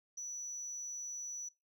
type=tone; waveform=sine; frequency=5920 Hz; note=F#8; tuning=in tune; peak=-38 dBFS; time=0.17-1.49 s; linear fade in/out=10 ms; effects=noise-tail reverb RT60 0.2 s tail -21 dB re dry + tanh soft clip ceiling -39 dBFS